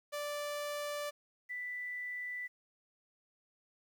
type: tone pair in turn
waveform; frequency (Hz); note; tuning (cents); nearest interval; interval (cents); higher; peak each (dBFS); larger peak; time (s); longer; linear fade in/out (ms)
sawtooth / sine; 586 / 1980.8; D5 / B6; -4 / +5; octave + major sixth; 2109; second; -33 / -38; first; 0.12-1.11 / 1.49-2.48; neither; 20
effects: 11-bit